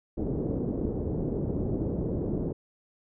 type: low-pass noise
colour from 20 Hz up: white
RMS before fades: -30 dBFS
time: 0.17-2.53 s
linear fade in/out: 10 ms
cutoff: 410 Hz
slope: 24 dB/octave
effects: none